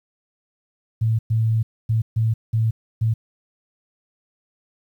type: tone bursts at uneven times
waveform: sine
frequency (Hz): 111.9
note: A2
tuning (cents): +30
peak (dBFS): -16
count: 6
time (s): 1.01-1.19 / 1.3-1.63 / 1.89-2.02 / 2.16-2.34 / 2.53-2.71 / 3.01-3.14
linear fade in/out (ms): 10
effects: 9-bit